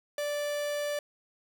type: tone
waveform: 45% pulse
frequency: 585 Hz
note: D5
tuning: 7 cents flat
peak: -30 dBFS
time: 0.18-0.99 s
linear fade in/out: 2 ms
effects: none